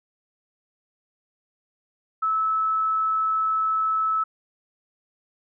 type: tone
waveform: sine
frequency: 1303 Hz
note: E6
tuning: 20 cents flat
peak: -20 dBFS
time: 2.22-4.24 s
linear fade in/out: 10 ms
effects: none